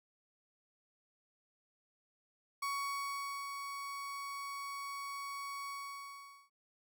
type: tone with ADSR envelope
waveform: 35% pulse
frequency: 1119 Hz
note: C#6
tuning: 16 cents sharp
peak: -33 dBFS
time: 2.62-6.5 s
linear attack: 8 ms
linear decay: 840 ms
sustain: -6 dB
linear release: 810 ms
effects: none